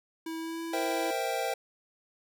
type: tone with pitch glide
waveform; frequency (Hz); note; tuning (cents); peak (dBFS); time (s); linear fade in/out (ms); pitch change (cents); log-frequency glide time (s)
square; 325 to 330.9; E4 to E4; -24 to +7; -35; 0.26-1.11; 5; +31; 0.38-0.62
type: chord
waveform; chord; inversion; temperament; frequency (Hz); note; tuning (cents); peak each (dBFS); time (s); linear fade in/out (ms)
square; C dominant seventh; third; equal; 466.2 / 523.3 / 659.3 / 784; Bb4 / C5 / E5 / G5; 0 / 0 / 0 / 0; -37 / -36 / -36 / -34; 0.73-1.54; 5
effects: none